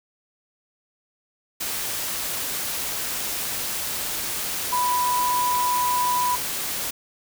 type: tone in noise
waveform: sine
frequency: 988 Hz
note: B5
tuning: in tune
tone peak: -20 dBFS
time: 4.72-6.36 s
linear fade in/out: 10 ms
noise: white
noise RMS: -28 dBFS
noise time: 1.6-6.91 s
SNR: +5 dB
effects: none